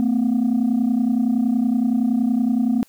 sine tone pair together, 224.1 / 254.8 Hz, A3 / C4, +32 / -46 cents, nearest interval major second, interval 222 cents, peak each -17 dBFS, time 0-2.83 s, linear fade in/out 0 ms, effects tanh soft clip ceiling -13 dBFS + white hiss -56 dBFS RMS until 2.88 s

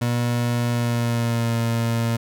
30% pulse tone with pitch glide, 119.9 to 115.88 Hz, A#2 to A#2, +49 to -10 cents, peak -17 dBFS, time 0.01-2.17 s, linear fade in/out 10 ms, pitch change -59 cents, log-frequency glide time 0.64-1.56 s, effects none

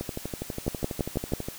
two click trains, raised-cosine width 2 ms, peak -12 / -18 dBFS, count 5 / 19, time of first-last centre 0.68-1.336 / 0.01-1.485 s, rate 6.1 / 12.2 Hz, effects white hiss -43 dBFS RMS until 1.58 s

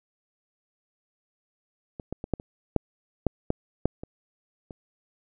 clicks, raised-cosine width 2 ms, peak -23 / -18 / -20 / -11 / -27 / -7 / -8 / -10 / -8 / -23 / -26 dBFS, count 11, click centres 1.998 / 2.126 / 2.241 / 2.337 / 2.399 / 2.763 / 3.267 / 3.504 / 3.856 / 4.035 / 4.708 s, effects none

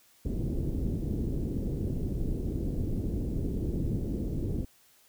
pink low-pass noise, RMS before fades -31 dBFS, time 0.25-4.65 s, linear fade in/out 5 ms, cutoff 370 Hz, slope 24 dB/octave, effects white hiss -62 dBFS RMS until 5.08 s

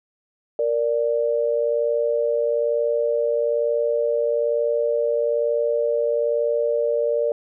sine tone pair together, 466.1 / 587.2 Hz, A#4 / D5, 0 / 0 cents, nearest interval major third, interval 400 cents, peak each -21 dBFS, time 0.59-7.32 s, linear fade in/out 2 ms, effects none

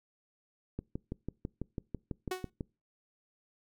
click train, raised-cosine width 3 ms, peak -23 dBFS, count 12, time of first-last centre 0.79-2.608 s, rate 6.05 Hz
sawtooth tone with exponential decay, 370 Hz, F#4, in tune, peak -26 dBFS, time 2.31-2.5 s, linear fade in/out 5 ms, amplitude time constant 40 ms
effects noise-tail reverb RT60 0.3 s tail -25 dB re dry

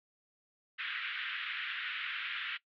pink band-pass noise, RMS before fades -39 dBFS, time 0.78-2.58 s, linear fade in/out 20 ms, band 1400 to 3400 Hz, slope 48 dB/octave, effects noise-tail reverb RT60 0.1 s tail -19 dB re dry

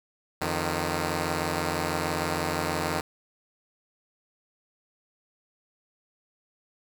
5% pulse tone pair together, 86.2 / 153.59 Hz, F2 / D#3, -22 / -22 cents, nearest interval minor seventh, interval 1000 cents, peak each -18 dBFS, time 0.41-3.01 s, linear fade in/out 5 ms, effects none

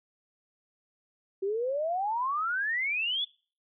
sine exponential sweep, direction up, 376.9 to 3520 Hz, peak -27 dBFS, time 1.42-3.25 s, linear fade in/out 10 ms, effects noise-tail reverb RT60 0.4 s tail -23 dB re dry

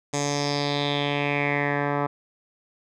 10% pulse tone with low-pass filter sweep, 143.9 Hz, D3, 35 cents flat, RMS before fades -25 dBFS, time 0.13-2.07 s, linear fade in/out 10 ms, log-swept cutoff 7100 to 1300 Hz, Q 4.6, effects none

